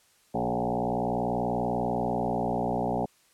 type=tone with frequency modulation; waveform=sine; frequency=484.6 Hz; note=B4; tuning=33 cents flat; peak=-25 dBFS; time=0.34-3.06 s; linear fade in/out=10 ms; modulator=60.3 Hz; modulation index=5.8; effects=white hiss -63 dBFS RMS until 3.33 s + low-pass 11000 Hz 12 dB/octave